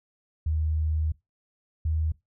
sine tone pair in turn, 78 / 78.86 Hz, D#2 / D#2, +5 / +24 cents, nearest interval unison, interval 19 cents, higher second, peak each -23 dBFS, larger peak neither, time 0.46-1.12 / 1.85-2.12 s, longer first, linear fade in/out 5 ms, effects noise-tail reverb RT60 0.2 s tail -21 dB re dry

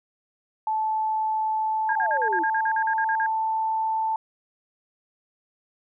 sine tone with pitch glide, 872 to 883.7 Hz, A5 to A5, -16 to +7 cents, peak -22 dBFS, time 0.67-4.16 s, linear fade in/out 2 ms, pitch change +23 cents, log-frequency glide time 1.57-2.9 s
sine exponential sweep, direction down, 1004 to 311.1 Hz, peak -28 dBFS, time 1.88-2.44 s, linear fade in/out 20 ms
sine tone bursts, 1623 Hz, G#6, 40 cents flat, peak -24 dBFS, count 13, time 1.89-3.262 s, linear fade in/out 2 ms, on 64 ms, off 45 ms
effects none

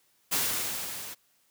white noise with level ramp, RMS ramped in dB -26 to -41 dBFS, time 0.31-1.15 s, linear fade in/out 20 ms, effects white hiss -68 dBFS RMS until 1.5 s + high-pass 60 Hz 12 dB/octave

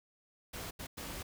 pink noise bursts at uneven times, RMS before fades -43 dBFS, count 3, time 0.53-0.71 / 0.79-0.87 / 0.97-1.23 s, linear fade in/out 10 ms, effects none

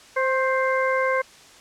harmonic tone with a mistuned harmonic, 523.3 Hz, C5, in tune, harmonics 1 / 2 / 3 / 4, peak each -22 / -25 / -27 / -28 dBFS, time 0.16-1.22 s, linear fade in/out 10 ms, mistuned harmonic 2, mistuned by +26 cents, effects white hiss -48 dBFS RMS until 1.6 s + low-pass 7000 Hz 12 dB/octave

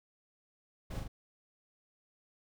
brown noise with echo, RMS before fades -38 dBFS, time 0.9-1 s, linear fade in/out 10 ms, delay 40 ms, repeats 2, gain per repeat -3 dB, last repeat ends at 1.08 s, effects none

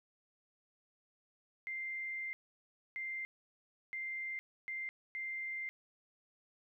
sine tone bursts at uneven times, 2093 Hz, C7, in tune, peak -38 dBFS, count 5, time 1.67-2.33 / 2.96-3.25 / 3.93-4.39 / 4.68-4.89 / 5.15-5.69 s, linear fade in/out 0 ms, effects 13-bit

